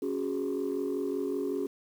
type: chord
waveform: sine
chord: C# suspended fourth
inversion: none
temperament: equal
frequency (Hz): 277.2 / 370 / 415.3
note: C#4 / F#4 / G#4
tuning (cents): 0 / 0 / 0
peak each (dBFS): -32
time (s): 0.02-1.67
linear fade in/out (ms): 5
effects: tanh soft clip ceiling -24 dBFS + 9-bit